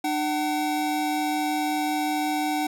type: tone pair together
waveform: square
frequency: 300.9 / 757 Hz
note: D4 / F#5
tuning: +42 / +39 cents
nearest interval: octave + major third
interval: 1597 cents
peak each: -27 / -27 dBFS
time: 0.04-2.67 s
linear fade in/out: 5 ms
effects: none